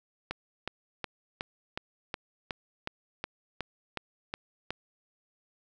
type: click train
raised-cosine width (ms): 0.3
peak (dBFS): -17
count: 13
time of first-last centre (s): 0.31-4.706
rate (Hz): 2.73
effects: none